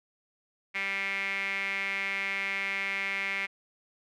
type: tone with band-pass filter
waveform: sawtooth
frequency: 196 Hz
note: G3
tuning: in tune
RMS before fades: -32 dBFS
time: 0.74-3.47 s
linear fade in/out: 20 ms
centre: 2200 Hz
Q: 7.4
effects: none